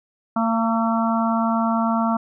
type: harmonic tone with a mistuned harmonic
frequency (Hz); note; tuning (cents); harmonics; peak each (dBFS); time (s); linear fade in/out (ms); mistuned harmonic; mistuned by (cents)
227.2; A#3; -44; 1 / 3 / 4 / 5 / 6; -20 / -25 / -26 / -27 / -28; 0.36-2.17; 5; 6; -23
effects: none